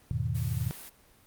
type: chord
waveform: sine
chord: E major seventh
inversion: none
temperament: equal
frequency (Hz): 82.41 / 103.83 / 123.47 / 155.56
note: E2 / G#2 / B2 / D#3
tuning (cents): 0 / 0 / 0 / 0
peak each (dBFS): -35 / -33 / -31 / -36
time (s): 0.11-0.71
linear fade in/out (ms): 0
type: noise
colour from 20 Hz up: white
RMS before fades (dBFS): -45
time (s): 0.34-0.9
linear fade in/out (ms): 20
effects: pink hiss -60 dBFS RMS until 1.26 s + Opus 32 kbps